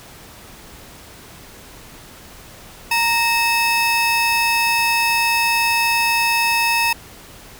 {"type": "tone pair together", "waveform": "35% pulse", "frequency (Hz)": [928.5, 2608], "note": ["A#5", "E7"], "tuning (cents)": [-7, -19], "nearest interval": "octave + tritone", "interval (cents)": 1788, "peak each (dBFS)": [-17, -16], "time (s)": [2.91, 6.93], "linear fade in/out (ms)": 5, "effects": ["pink hiss -41 dBFS RMS until 7.59 s"]}